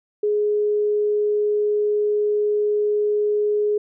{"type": "tone", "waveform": "sine", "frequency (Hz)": 418, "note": "G#4", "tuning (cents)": 11, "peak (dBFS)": -17, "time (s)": [0.23, 3.78], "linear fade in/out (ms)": 5, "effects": []}